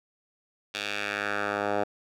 10% pulse tone with band-pass filter sweep, 102.5 Hz, G#2, 22 cents flat, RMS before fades -30 dBFS, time 0.74-1.84 s, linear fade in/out 10 ms, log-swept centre 3400 to 750 Hz, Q 1.6, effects none

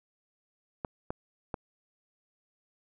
clicks, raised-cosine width 1 ms, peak -19 dBFS, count 3, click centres 0.848 / 1.105 / 1.542 s, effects none

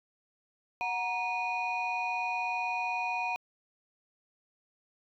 sine tone cluster, 734 / 941 / 2465 Hz, F#5 / A#5 / D#7, -14 / +16 / -17 cents, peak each -33 / -33 / -32 dBFS, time 0.81-3.36 s, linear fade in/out 0 ms, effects tanh soft clip ceiling -25 dBFS

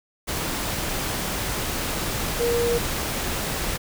sine tone in noise, 473.6 Hz, A#4, 27 cents sharp, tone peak -20 dBFS, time 2.39-2.79 s, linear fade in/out 20 ms, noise pink, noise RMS -27 dBFS, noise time 0.27-3.78 s, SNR +4 dB, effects none

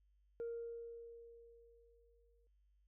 sine tone with exponential decay, 466.2 Hz, A#4, in tune, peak -38 dBFS, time 0.4-2.47 s, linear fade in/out 0 ms, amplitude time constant 450 ms, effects tanh soft clip ceiling -38 dBFS + added 50 Hz sine -70 dBFS peak until 2.87 s

